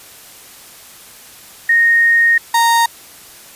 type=tone pair in turn; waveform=sine / 35% pulse; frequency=1856 / 928.5 Hz; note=A#6 / A#5; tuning=-8 / -7 cents; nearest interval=octave; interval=1199 cents; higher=first; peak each=-8 dBFS; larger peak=neither; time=1.69-2.38 / 2.54-2.86 s; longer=first; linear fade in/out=5 ms; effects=white hiss -39 dBFS RMS until 3.55 s + resampled to 32000 Hz